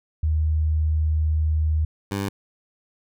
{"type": "tone pair in turn", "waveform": ["sine", "15% pulse"], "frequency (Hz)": [77.78, 99.2], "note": ["D#2", "G2"], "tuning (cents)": [0, 21], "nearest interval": "major third", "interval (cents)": 421, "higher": "second", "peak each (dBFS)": -18, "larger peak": "neither", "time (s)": [[0.23, 1.85], [2.11, 2.29]], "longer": "first", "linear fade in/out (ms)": 5, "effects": []}